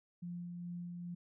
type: tone with tremolo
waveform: sine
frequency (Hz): 174.61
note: F3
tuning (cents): 0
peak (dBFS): -40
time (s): 0.22-1.15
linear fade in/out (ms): 10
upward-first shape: sine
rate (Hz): 2.4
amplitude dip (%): 25
effects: none